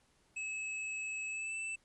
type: tone with pitch glide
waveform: square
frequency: 2588 to 2650 Hz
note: E7 to E7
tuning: -32 to +9 cents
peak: -38 dBFS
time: 0.36-1.76 s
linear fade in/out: 10 ms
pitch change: +41 cents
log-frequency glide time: 1.28-1.55 s
effects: pink hiss -71 dBFS RMS until 1.84 s + resampled to 24000 Hz